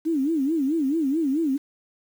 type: tone with vibrato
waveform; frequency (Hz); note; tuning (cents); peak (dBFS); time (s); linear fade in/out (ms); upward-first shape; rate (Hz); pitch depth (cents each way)
sine; 296.6; D4; +17; -20; 0.05-1.58; 20; sine; 4.6; 210
effects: 8-bit